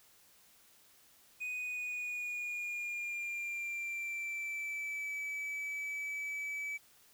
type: tone with pitch glide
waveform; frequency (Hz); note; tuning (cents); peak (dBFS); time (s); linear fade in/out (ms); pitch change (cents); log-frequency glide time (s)
triangle; 2489 to 2296; D#7 to D7; 0 to -40; -35; 1.4-6.78; 20; -140; 1.56-5.15
effects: white hiss -64 dBFS RMS until 7.13 s